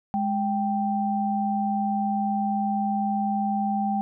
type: tone pair together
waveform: sine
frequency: 207.7 / 784 Hz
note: G#3 / G5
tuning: 0 / 0 cents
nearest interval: octave + major seventh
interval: 2300 cents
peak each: -25 dBFS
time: 0.14-4.01 s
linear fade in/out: 0 ms
effects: none